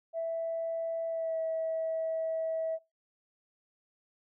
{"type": "tone with pitch glide", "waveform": "sine", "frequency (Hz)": [659.3, 647.2], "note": ["E5", "E5"], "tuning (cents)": [0, -32], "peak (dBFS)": -29, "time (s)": [0.13, 2.79], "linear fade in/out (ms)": 50, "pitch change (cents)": -32, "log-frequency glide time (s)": [1.08, 1.39], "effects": ["noise-tail reverb RT60 0.2 s tail -20 dB re dry", "tanh soft clip ceiling -25 dBFS"]}